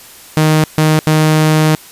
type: tone bursts at uneven times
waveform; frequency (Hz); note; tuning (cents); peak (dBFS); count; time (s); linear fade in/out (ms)
sawtooth; 155.56; D#3; 0; -4; 3; 0.37-0.64 / 0.78-0.99 / 1.07-1.75; 0
effects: white hiss -37 dBFS RMS until 1.91 s + resampled to 32000 Hz